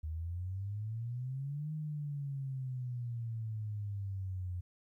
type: exponential two-way sweep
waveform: sine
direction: up then down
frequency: 76.7 to 155.56 to 88.4 Hz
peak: -36 dBFS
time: 0.03-4.61 s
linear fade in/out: 10 ms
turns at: 1.73 s
effects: 13-bit